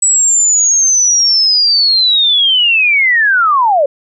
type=linear sweep; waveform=sine; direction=down; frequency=7902 to 532 Hz; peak=-7 dBFS; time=0.02-3.86 s; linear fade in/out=5 ms; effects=none